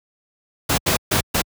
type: noise bursts at uneven times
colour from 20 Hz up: pink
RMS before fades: -18 dBFS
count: 4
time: 0.69-0.78 / 0.86-0.97 / 1.11-1.21 / 1.34-1.42 s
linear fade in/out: 10 ms
effects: high-pass 60 Hz 12 dB/octave